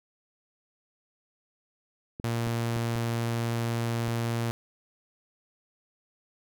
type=clicks; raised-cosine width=3 ms; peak=-25 dBFS; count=5; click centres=2.199 / 2.471 / 2.764 / 2.957 / 4.081 s
type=tone; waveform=sawtooth; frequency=116.54 Hz; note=A#2; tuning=in tune; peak=-23 dBFS; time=2.24-4.51 s; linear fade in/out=0 ms
effects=none